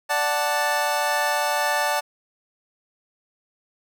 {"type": "chord", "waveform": "25% pulse", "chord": "D major", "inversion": "none", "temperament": "equal", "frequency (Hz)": [587.3, 740, 880], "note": ["D5", "F#5", "A5"], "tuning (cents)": [0, 0, 0], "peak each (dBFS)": [-22, -23, -20], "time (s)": [0.09, 2.01], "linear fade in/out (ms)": 20, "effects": []}